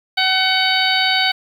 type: harmonic tone with a mistuned harmonic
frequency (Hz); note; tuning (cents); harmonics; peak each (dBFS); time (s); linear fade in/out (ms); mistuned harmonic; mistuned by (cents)
756; F#5; +37; 1 / 2 / 3 / 4 / 5 / 6; -21 / -21 / -21 / -21 / -21 / -21; 0.17-1.32; 10; 3; -28
effects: 7-bit